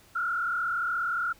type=tone with frequency modulation; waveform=sine; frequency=1394 Hz; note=F6; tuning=4 cents flat; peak=-26 dBFS; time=0.15-1.33 s; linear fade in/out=10 ms; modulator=37.1 Hz; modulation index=1.6; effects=pink hiss -57 dBFS RMS until 1.39 s